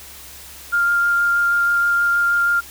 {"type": "tone with vibrato", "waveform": "sine", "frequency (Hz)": 1400, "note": "F6", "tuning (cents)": 4, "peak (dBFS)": -14, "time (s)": [0.72, 2.61], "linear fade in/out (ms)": 20, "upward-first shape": "sine", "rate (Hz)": 6.3, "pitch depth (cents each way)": 9, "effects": ["added 67 Hz sine -47 dBFS peak until 2.7 s", "white hiss -39 dBFS RMS until 2.7 s"]}